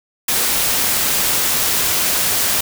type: noise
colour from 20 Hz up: white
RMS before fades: -17 dBFS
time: 0.28-2.61 s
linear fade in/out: 5 ms
effects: none